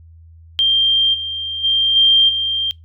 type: tone with level steps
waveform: sine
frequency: 3177 Hz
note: G7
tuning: 23 cents sharp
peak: -11 / -21 / -12 / -8 / -16 dBFS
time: 0.59-2.71 s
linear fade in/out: 0 ms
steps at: 1.13 / 1.63 / 1.95 / 2.28 s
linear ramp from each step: 20 ms
effects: noise-tail reverb RT60 0.2 s tail -24 dB re dry + added 82 Hz sine -40 dBFS peak until 2.84 s